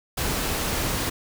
pink noise, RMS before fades -26 dBFS, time 0.17-1.1 s, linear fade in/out 10 ms, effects none

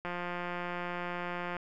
click train, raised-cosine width 0.5 ms, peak -22 dBFS, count 268, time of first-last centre 0.05-1.567 s, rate 176 Hz, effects none

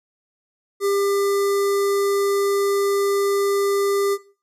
square tone with notch filter, 399.3 Hz, G4, 32 cents sharp, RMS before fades -20 dBFS, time 0.8-4.18 s, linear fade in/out 50 ms, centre 2800 Hz, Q 1.3, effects noise-tail reverb RT60 0.4 s tail -18 dB re dry + resampled to 32000 Hz

